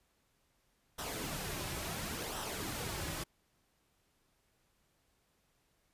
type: noise with flanger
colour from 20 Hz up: pink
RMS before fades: -40 dBFS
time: 0.98-3.24 s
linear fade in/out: 10 ms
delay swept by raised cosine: 0.43 to 4.43 ms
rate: 0.71 Hz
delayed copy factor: -0.55
effects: pink hiss -75 dBFS RMS until 5.93 s + resampled to 32000 Hz